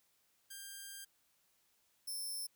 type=tone pair in turn; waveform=5% pulse; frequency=1595 / 5337 Hz; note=G6 / E8; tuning=+30 / +21 cents; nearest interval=octave + major sixth; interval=2091 cents; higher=second; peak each=-36 / -34 dBFS; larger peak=second; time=0.5-1.05 / 2.07-2.47 s; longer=first; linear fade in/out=10 ms; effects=white hiss -75 dBFS RMS until 2.55 s